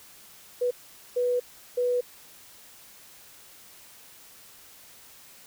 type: tone bursts at uneven times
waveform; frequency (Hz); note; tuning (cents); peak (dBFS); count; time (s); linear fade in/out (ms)
sine; 492; B4; -7; -22; 3; 0.61-0.71 / 1.16-1.4 / 1.77-2.01; 10
effects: white hiss -51 dBFS RMS until 5.46 s